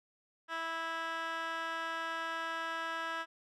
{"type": "tone with band-pass filter", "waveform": "15% pulse", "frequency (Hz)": 328.2, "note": "E4", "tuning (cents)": -8, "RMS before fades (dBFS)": -38, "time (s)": [0.48, 3.26], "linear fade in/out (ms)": 50, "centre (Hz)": 1800, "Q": 2.4, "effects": []}